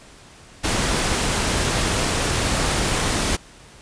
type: noise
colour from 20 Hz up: pink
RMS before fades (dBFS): -21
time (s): 0.63-3.37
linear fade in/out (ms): 20
effects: pink hiss -46 dBFS RMS until 3.81 s + resampled to 22050 Hz